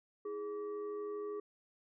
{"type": "tone with frequency modulation", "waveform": "sine", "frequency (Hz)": 415.3, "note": "G#4", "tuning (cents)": 0, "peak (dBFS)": -38, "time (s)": [0.25, 1.4], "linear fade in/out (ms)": 5, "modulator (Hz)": 738, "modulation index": 0.48, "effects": []}